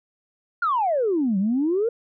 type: exponential two-way sweep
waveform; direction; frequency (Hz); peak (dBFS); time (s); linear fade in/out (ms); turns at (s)
sine; down then up; 1448 to 185 to 482.2; -18; 0.62-1.89; 5; 1.38
effects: tanh soft clip ceiling -14 dBFS